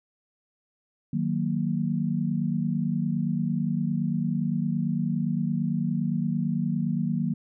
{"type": "chord", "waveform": "sine", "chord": "D# minor", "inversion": "none", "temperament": "equal", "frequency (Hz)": [155.56, 185, 233.1], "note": ["D#3", "F#3", "A#3"], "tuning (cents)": [0, 0, 0], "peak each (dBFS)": -28, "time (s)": [1.13, 7.34], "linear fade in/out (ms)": 5, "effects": []}